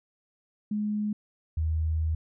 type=tone pair in turn; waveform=sine; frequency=210 / 79.44 Hz; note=G#3 / D#2; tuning=+19 / +37 cents; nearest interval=octave + perfect fourth; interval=1682 cents; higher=first; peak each=-26 / -24 dBFS; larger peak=second; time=0.71-1.13 / 1.57-2.15 s; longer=second; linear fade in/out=5 ms; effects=none